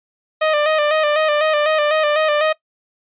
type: tone with vibrato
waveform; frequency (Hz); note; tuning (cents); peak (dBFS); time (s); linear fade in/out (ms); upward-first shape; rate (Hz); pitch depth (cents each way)
sawtooth; 609; D#5; -37; -10; 0.41-2.53; 10; square; 4; 45
effects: noise-tail reverb RT60 0.1 s tail -20 dB re dry + resampled to 8000 Hz